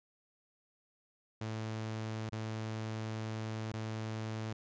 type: tone with dropouts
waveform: sawtooth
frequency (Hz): 110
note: A2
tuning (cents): 0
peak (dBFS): -33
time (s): 1.41-4.53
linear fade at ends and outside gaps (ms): 5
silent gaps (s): 2.295-2.323 / 3.721-3.737
effects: resampled to 16000 Hz